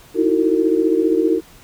sine tone cluster, 314 / 329.2 / 368.8 / 454 Hz, D#4 / E4 / F#4 / A#4, +16 / -2 / -6 / -46 cents, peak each -19 dBFS, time 0.14-1.41 s, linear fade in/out 50 ms, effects pink hiss -46 dBFS RMS until 1.63 s

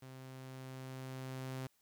sawtooth tone with level ramp, 130.81 Hz, C3, in tune, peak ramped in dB -46 to -36 dBFS, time 0.02-1.67 s, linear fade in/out 5 ms, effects white hiss -75 dBFS RMS until 1.81 s

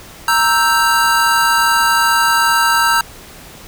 square chord, E diminished, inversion second, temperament equal, 932.3 / 1318.5 / 1568 Hz, Bb5 / E6 / G6, 0 / 0 / 0 cents, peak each -16 dBFS, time 0.28-3.01 s, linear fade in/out 2 ms, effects pink hiss -37 dBFS RMS until 3.67 s

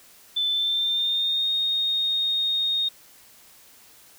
sine tone with pitch glide, 3520 to 3706 Hz, A7 to A#7, 0 to -11 cents, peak -21 dBFS, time 0.36-2.89 s, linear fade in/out 10 ms, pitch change +89 cents, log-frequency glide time 0.5-1.5 s, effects white hiss -52 dBFS RMS until 4.18 s

